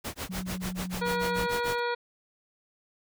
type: noise with tremolo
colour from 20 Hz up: pink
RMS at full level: -34 dBFS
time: 0.04-1.8 s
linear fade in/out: 10 ms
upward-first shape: sine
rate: 6.8 Hz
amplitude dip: 100%
type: tone with pitch glide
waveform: sine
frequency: 185 to 181.61 Hz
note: F#3 to F#3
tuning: 0 to -32 cents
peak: -33 dBFS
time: 0.29-1.47 s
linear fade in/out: 10 ms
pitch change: -32 cents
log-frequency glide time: 0.4-1.03 s
type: harmonic tone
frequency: 479.5 Hz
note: A#4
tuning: 49 cents sharp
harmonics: 1 / 2 / 3 / 4 / 5 / 7 / 8 / 9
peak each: -30 / -32 / -34 / -41 / -41 / -45 / -47 / -43 dBFS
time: 1.01-1.95 s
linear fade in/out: 10 ms
effects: none